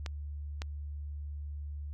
clicks, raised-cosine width 0.2 ms, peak -21 dBFS, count 2, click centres 0.062 / 0.619 s, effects added 73 Hz sine -37 dBFS peak until 1.93 s

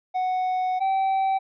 triangle tone pair in turn, 740 / 771.4 Hz, F#5 / G5, 0 / -28 cents, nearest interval minor second, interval 72 cents, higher second, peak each -20 / -18 dBFS, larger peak second, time 0.14-0.8 / 0.8-1.39 s, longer first, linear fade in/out 20 ms, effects resampled to 11025 Hz

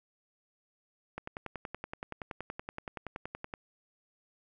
click train, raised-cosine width 0.5 ms, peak -23 dBFS, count 26, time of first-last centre 1.18-3.538 s, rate 10.6 Hz, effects none

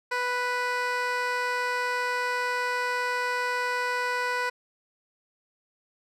15% pulse tone with band-pass filter, 493.9 Hz, B4, in tune, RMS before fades -28 dBFS, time 0.11-4.5 s, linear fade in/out 10 ms, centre 1600 Hz, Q 0.53, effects none

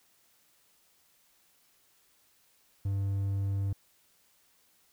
triangle tone, 98.5 Hz, G2, 9 cents sharp, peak -26 dBFS, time 2.85-3.73 s, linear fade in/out 5 ms, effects white hiss -67 dBFS RMS until 4.92 s

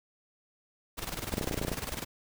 pink noise with tremolo, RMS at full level -35 dBFS, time 0.97-2.05 s, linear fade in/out 20 ms, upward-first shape square, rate 20 Hz, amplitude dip 70%
clicks, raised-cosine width 2 ms, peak -19 dBFS, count 12, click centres 1.339 / 1.381 / 1.412 / 1.443 / 1.475 / 1.512 / 1.543 / 1.577 / 1.615 / 1.649 / 1.682 / 1.717 s
effects none

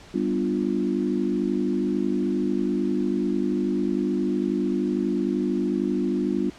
sine chord, G dominant seventh, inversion none, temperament equal with one note detuned, 196 / 246.9 / 296.2 / 349.2 Hz, G3 / B3 / D4 / F4, 0 / 0 / +15 / 0 cents, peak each -27 dBFS, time 0.14-6.5 s, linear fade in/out 5 ms, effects pink hiss -47 dBFS RMS until 6.58 s + low-pass 6000 Hz 12 dB/octave

